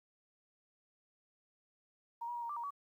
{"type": "tone with pitch steps", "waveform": "sine", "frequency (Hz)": [935, 960, 950, 935, 1176, 941, 1136], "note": ["A#5", "B5", "A#5", "A#5", "D6", "A#5", "C#6"], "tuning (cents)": [5, -49, 33, 5, 2, 16, 42], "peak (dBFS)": -38, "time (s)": [2.21, 2.707], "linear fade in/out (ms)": 10, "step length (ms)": 71, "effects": ["12-bit"]}